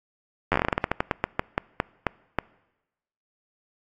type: slowing click train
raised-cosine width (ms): 0.5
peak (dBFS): -6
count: 21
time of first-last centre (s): 0.52-2.387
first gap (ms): 10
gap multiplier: 1.2
effects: noise-tail reverb RT60 1.0 s tail -24 dB re dry + AAC 48 kbps